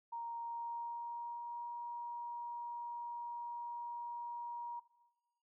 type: tone with pitch glide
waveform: sine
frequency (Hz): 934 to 949.8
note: A#5 to A#5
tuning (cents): +3 to +32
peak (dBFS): -40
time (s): 0.12-4.8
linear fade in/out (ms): 10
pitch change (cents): +29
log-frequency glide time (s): 0.39-1.65
effects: noise-tail reverb RT60 1.0 s tail -17 dB re dry